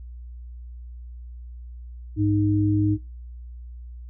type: tone pair together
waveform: sine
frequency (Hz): 103.3 / 309.3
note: G#2 / D#4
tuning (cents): -9 / -10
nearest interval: octave + perfect fifth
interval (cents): 1899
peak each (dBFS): -21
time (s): 2.16-2.98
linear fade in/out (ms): 50
effects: noise-tail reverb RT60 0.2 s tail -19 dB re dry + added 60 Hz sine -36 dBFS peak until 4.09 s